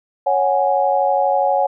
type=chord; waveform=sine; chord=C# suspended fourth; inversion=none; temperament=just; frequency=554.4 / 739.2 / 831.5 Hz; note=C#5 / F#5 / G#5; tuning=0 / -2 / +2 cents; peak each=-18 dBFS; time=0.26-1.67 s; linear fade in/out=10 ms; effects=none